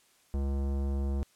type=tone with tanh clipping; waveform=sine; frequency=69 Hz; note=C#2; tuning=7 cents flat; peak=-30 dBFS; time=0.34-1.23 s; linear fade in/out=0 ms; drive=18 dB; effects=white hiss -65 dBFS RMS until 1.35 s + low-pass 11000 Hz 12 dB/octave